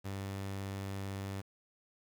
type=tone; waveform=sawtooth; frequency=97.9 Hz; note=G2; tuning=2 cents flat; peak=-34 dBFS; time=0.04-1.42 s; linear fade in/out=20 ms; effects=10-bit